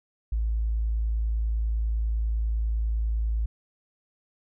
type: tone with tanh clipping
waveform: triangle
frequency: 55 Hz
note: A1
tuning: in tune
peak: -23 dBFS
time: 0.32-3.46 s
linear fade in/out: 5 ms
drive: 4 dB
effects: none